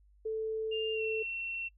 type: tone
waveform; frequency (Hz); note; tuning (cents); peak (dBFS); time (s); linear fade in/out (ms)
sine; 440; A4; 0; -31; 0.25-1.23; 10
type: tone with pitch glide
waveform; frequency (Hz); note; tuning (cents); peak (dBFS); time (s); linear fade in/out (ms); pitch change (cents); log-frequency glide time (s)
sine; 2800 to 2714; F7 to E7; +4 to +50; -35; 0.71-1.69; 20; -54; 0.93-1.02
effects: noise-tail reverb RT60 0.1 s tail -20 dB re dry + added 50 Hz sine -60 dBFS peak until 1.77 s